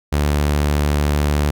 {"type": "tone", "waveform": "sawtooth", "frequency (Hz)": 73.42, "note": "D2", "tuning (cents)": 0, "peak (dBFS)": -11, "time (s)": [0.12, 1.51], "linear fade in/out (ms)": 10, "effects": []}